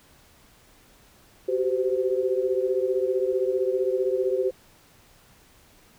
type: tone cluster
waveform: sine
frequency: 374.3 / 389.7 / 514 Hz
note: F#4 / G4 / C5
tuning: +20 / -10 / -31 cents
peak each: -26 dBFS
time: 1.48-4.51 s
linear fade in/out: 10 ms
effects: pink hiss -56 dBFS RMS until 5.98 s